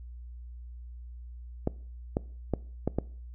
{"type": "clicks", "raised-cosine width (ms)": 2, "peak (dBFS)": -13, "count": 5, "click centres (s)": [1.674, 2.169, 2.537, 2.876, 2.986], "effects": ["noise-tail reverb RT60 0.5 s tail -22 dB re dry", "added 60 Hz sine -41 dBFS peak until 3.34 s"]}